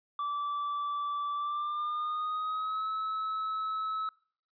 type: tone with pitch glide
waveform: triangle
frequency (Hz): 1161 to 1295.7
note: D6 to E6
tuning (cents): -20 to -30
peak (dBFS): -29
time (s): 0.19-4.09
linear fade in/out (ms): 2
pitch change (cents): +190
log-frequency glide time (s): 1.34-2.89
effects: noise-tail reverb RT60 0.6 s tail -25 dB re dry + resampled to 11025 Hz